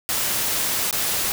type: noise with dropouts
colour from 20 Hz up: white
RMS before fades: -23 dBFS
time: 0.09-1.32 s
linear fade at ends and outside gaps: 0 ms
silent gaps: 0.91-0.927 s
effects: none